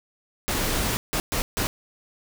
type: noise bursts at uneven times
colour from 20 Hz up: pink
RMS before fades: -25 dBFS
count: 4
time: 0.48-0.97 / 1.13-1.2 / 1.32-1.42 / 1.57-1.67 s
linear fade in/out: 0 ms
effects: none